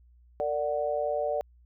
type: chord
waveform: sine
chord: Bb augmented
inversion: none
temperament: equal with one note detuned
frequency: 456 / 587.3 / 740 Hz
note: Bb4 / D5 / F#5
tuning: -38 / 0 / 0 cents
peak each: -33 / -28 / -33 dBFS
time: 0.4-1.41 s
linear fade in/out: 0 ms
effects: added 60 Hz sine -55 dBFS peak until 1.65 s